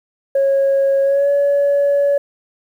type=tone with pitch glide; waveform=sine; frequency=548 to 567 Hz; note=C#5 to C#5; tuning=-20 to +39 cents; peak=-10 dBFS; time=0.35-2.18 s; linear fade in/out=5 ms; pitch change=+59 cents; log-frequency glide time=1.03-1.29 s; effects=tanh soft clip ceiling -9 dBFS + 8-bit